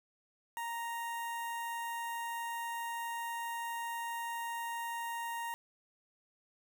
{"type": "tone with notch filter", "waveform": "sawtooth", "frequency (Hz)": 932.3, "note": "A#5", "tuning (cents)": 0, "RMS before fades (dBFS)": -39, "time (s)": [0.57, 5.54], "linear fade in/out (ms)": 0, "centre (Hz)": 4600, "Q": 0.85, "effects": []}